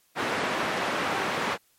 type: band-pass noise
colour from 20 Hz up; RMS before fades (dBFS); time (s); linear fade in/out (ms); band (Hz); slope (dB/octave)
white; -28; 0.15-1.58; 50; 170 to 1700; 12
effects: white hiss -65 dBFS RMS until 1.78 s + MP3 64 kbps